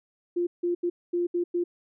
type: tone bursts at uneven times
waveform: sine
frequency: 349.2 Hz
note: F4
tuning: in tune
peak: -23 dBFS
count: 6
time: 0.36-0.47 / 0.63-0.75 / 0.83-0.9 / 1.13-1.27 / 1.34-1.44 / 1.54-1.64 s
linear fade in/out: 10 ms
effects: none